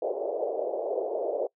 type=band-pass noise; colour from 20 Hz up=white; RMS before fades=-30 dBFS; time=0.02-1.47 s; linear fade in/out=5 ms; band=390 to 650 Hz; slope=48 dB/octave; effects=noise-tail reverb RT60 0.1 s tail -24 dB re dry